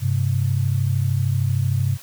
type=tone pair together; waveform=sine; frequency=98.9 / 132.02 Hz; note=G2 / C3; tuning=+16 / +16 cents; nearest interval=perfect fourth; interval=500 cents; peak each=-20 dBFS; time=0-1.98 s; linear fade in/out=50 ms; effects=white hiss -43 dBFS RMS until 2.02 s